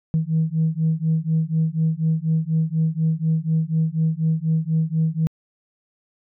sine beating tone pair, 158.2 / 162.3 Hz, D#3 / E3, +29 / -27 cents, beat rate 4.1 Hz, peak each -20 dBFS, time 0.14-5.27 s, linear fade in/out 0 ms, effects tanh soft clip ceiling -12 dBFS

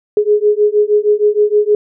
sine beating tone pair, 415.3 / 421.7 Hz, G#4 / G#4, 0 / +26 cents, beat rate 6.4 Hz, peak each -12 dBFS, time 0.17-1.75 s, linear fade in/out 2 ms, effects none

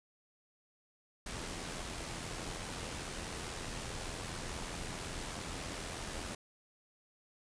pink noise with amplitude modulation, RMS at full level -40 dBFS, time 1.26-6.35 s, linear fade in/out 5 ms, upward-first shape sine, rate 84.8 Hz, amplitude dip 40%, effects resampled to 22050 Hz

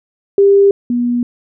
sine tone pair in turn, 398.1 / 241.9 Hz, G4 / B3, +27 / -36 cents, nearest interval major sixth, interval 863 cents, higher first, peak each -5 / -12 dBFS, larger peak first, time 0.38-0.71 / 0.9-1.23 s, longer neither, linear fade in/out 2 ms, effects none

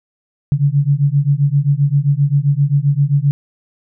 sine beating tone pair, 138.59 / 146.19 Hz, C#3 / D3, 0 / -8 cents, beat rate 7.6 Hz, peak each -14 dBFS, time 0.52-3.31 s, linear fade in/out 0 ms, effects none

